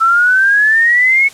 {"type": "exponential sweep", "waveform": "sine", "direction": "up", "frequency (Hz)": [1318.5, 2219], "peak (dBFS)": -7, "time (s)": [0, 1.29], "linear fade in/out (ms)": 20, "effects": ["white hiss -37 dBFS RMS until 1.33 s", "low-pass 9000 Hz 12 dB/octave"]}